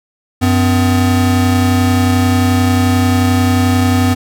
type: tone pair together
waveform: square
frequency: 94.84 / 253.2 Hz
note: F#2 / B3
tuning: +43 / +43 cents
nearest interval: octave + perfect fourth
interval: 1700 cents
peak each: -13 dBFS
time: 0.41-4.15 s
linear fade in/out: 20 ms
effects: none